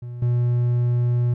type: tone with level steps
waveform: triangle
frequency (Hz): 121.2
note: B2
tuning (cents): -32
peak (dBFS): -28 / -15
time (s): 0.02-1.34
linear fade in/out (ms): 5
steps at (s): 0.22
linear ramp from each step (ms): 2
effects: none